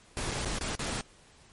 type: noise with dropouts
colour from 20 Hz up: pink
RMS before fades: -33 dBFS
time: 0.17-1.01 s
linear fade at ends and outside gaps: 0 ms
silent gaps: 0.311-0.316 / 0.448-0.457 / 0.586-0.61 / 0.753-0.793 s
effects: pink hiss -58 dBFS RMS until 1.52 s + MP3 48 kbps